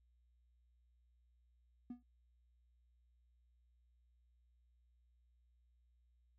triangle tone with exponential decay, 244 Hz, B3, 21 cents flat, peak -38 dBFS, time 1.9-2.03 s, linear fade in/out 5 ms, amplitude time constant 28 ms, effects tanh soft clip ceiling -38 dBFS + added 60 Hz sine -70 dBFS peak until 6.38 s

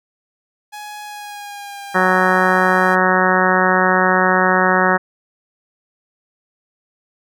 sawtooth tone with pitch glide, 837 to 802 Hz, G#5 to G5, +13 to +39 cents, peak -26 dBFS, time 0.72-2.96 s, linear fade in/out 20 ms, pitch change -74 cents, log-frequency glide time 1.03-1.82 s
harmonic tone, 185 Hz, F#3, in tune, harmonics 1 / 2 / 3 / 4 / 5 / 6 / 7 / 8 / 9 / 10, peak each -21 / -21 / -21 / -21 / -21 / -21 / -21 / -21 / -21 / -21 dBFS, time 1.94-4.98 s, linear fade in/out 20 ms
effects none

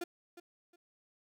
35% pulse tone with echo, 348 Hz, F4, 6 cents flat, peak -34 dBFS, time 0.01-0.04 s, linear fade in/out 5 ms, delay 360 ms, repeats 2, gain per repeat -13 dB, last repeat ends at 0.76 s, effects none

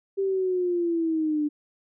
sine linear sweep, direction down, 394 to 293.7 Hz, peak -22 dBFS, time 0.17-1.49 s, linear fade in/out 20 ms, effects none

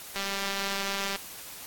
click train, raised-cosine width 0.2 ms, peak -14 dBFS, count 198, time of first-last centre 0.16-1.16 s, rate 197 Hz, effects white hiss -43 dBFS RMS until 1.66 s + AAC 64 kbps

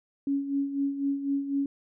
sine tone with tremolo, 278.7 Hz, C#4, 9 cents sharp, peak -23 dBFS, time 0.27-1.66 s, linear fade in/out 2 ms, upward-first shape sine, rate 4 Hz, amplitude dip 65%, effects none

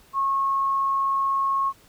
sine tone, 1091 Hz, C#6, 28 cents flat, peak -20 dBFS, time 0.13-1.73 s, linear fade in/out 50 ms, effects pink hiss -55 dBFS RMS until 1.88 s

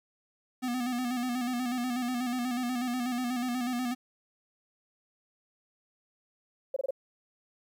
square tone with vibrato, 247.3 Hz, B3, 3 cents sharp, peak -30 dBFS, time 0.62-3.95 s, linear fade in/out 20 ms, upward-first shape square, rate 8.2 Hz, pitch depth 49 cents each way
sine tone bursts, 540 Hz, C#5, 45 cents flat, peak -27 dBFS, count 4, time 6.74-6.908 s, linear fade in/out 5 ms, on 24 ms, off 24 ms
effects 11-bit

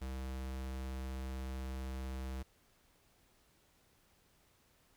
square tone, 65.41 Hz, C2, in tune, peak -40 dBFS, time 0.01-2.43 s, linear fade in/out 10 ms, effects pink hiss -70 dBFS RMS until 4.96 s

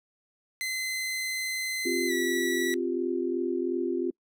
sawtooth tone with pitch glide, 2053 to 1944.5 Hz, C7 to B6, -33 to -27 cents, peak -26 dBFS, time 0.61-2.74 s, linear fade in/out 0 ms, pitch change -94 cents, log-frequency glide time 2.07-2.12 s
sine chord, C suspended fourth, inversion none, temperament equal, 261.6 / 349.2 / 392 Hz, C4 / F4 / G4, 0 / 0 / 0 cents, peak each -32 / -28 / -33 dBFS, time 1.85-4.11 s, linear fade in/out 10 ms
effects noise-tail reverb RT60 0.1 s tail -26 dB re dry

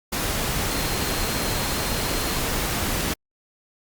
sine tone in noise, 4186 Hz, C8, in tune, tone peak -36 dBFS, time 0.7-2.39 s, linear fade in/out 10 ms, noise pink, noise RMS -25 dBFS, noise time 0.12-3.14 s, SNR -14 dB, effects Opus 48 kbps

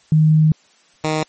sine / 10% pulse tone pair in turn, 155.7 / 155.7 Hz, D#3 / D#3, +2 / +2 cents, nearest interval unison, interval 0 cents, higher neither, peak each -9 dBFS, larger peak neither, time 0.12-0.52 / 1.04-1.23 s, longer first, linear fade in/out 2 ms, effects white hiss -54 dBFS RMS until 1.28 s + MP3 32 kbps

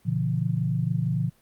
sine tone cluster, 118.6 / 142.9 / 169.5 Hz, A#2 / D3 / E3, +30 / -47 / +49 cents, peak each -27 dBFS, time 0.05-1.3 s, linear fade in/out 20 ms, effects pink hiss -62 dBFS RMS until 1.41 s + Opus 32 kbps

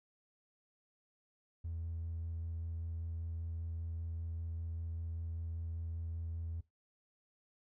triangle tone with vibrato, 82.8 Hz, E2, 8 cents sharp, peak -35 dBFS, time 1.64-6.61 s, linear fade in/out 10 ms, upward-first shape square, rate 5.1 Hz, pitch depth 8 cents each way, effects noise-tail reverb RT60 0.2 s tail -22 dB re dry + tanh soft clip ceiling -34 dBFS

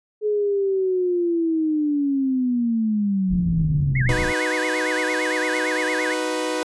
sine linear sweep, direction down, 426.6 to 117.2 Hz, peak -18 dBFS, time 0.21-4.16 s, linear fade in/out 50 ms
pink low-pass noise, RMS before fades -27 dBFS, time 3.28-4.34 s, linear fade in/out 50 ms, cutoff 220 Hz, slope 24 dB/octave
sine tone with vibrato, 1864.7 Hz, A#6, in tune, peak -24 dBFS, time 3.95-6.14 s, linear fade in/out 5 ms, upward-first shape sine, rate 8.8 Hz, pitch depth 280 cents each way
sawtooth chord, B major, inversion first, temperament equal, 311.1 / 370 / 493.9 Hz, D#4 / F#4 / B4, 0 / 0 / 0 cents, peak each -23 / -26 / -21 dBFS, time 4.09-6.63 s, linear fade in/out 0 ms
effects resampled to 24000 Hz

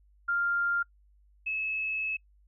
sine tone pair in turn, 1396.9 / 2592 Hz, F6 / E7, 0 / -30 cents, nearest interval major seventh, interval 1070 cents, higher second, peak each -25 / -29 dBFS, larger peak first, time 0.28-0.83 / 1.46-2.17 s, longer second, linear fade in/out 10 ms, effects noise-tail reverb RT60 0.1 s tail -26 dB re dry + added 50 Hz sine -59 dBFS peak until 2.47 s

